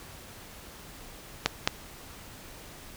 clicks, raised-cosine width 0.2 ms, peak -4 dBFS, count 2, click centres 1.46 / 1.675 s, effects pink hiss -47 dBFS RMS until 2.96 s

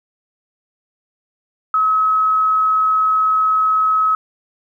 sine tone, 1282 Hz, E6, 49 cents flat, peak -12 dBFS, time 1.74-4.15 s, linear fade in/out 2 ms, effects 9-bit

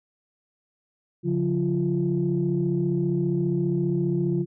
sine tone cluster, 143.1 / 178 / 346.7 Hz, D3 / F3 / F4, -45 / +33 / -13 cents, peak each -25 dBFS, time 1.23-4.46 s, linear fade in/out 50 ms, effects tanh soft clip ceiling -13 dBFS

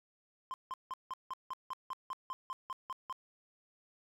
triangle tone bursts, 1044 Hz, C6, 4 cents flat, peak -35 dBFS, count 14, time 0.51-3.126 s, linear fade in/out 0 ms, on 29 ms, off 170 ms, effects none

